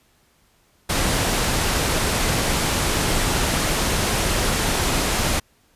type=low-pass noise; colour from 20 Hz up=pink; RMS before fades=-21 dBFS; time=0.89-5.4 s; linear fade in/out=10 ms; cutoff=12000 Hz; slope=24 dB/octave; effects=pink hiss -60 dBFS RMS until 5.75 s + resampled to 32000 Hz